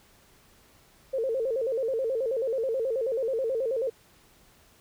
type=tone with vibrato; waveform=sine; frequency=490 Hz; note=B4; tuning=14 cents flat; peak=-25 dBFS; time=1.13-3.9 s; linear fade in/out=10 ms; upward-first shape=square; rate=9.3 Hz; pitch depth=140 cents each way; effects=pink hiss -59 dBFS RMS until 4.8 s